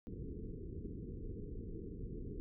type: low-pass noise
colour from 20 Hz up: pink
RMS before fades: -45 dBFS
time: 0.07-2.4 s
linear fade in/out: 0 ms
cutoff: 460 Hz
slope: 96 dB/octave
effects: none